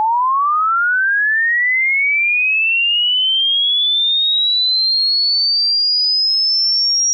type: linear sweep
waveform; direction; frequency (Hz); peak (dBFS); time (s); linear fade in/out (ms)
sine; up; 851 to 5700; -12; 0-7.13; 0
effects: none